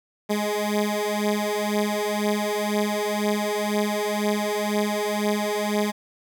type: beating tone pair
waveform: 15% pulse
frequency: 207.7 / 209.7 Hz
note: G#3 / G#3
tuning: 0 / +17 cents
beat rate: 2 Hz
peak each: -19 dBFS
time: 0.29-5.92 s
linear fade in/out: 20 ms
effects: none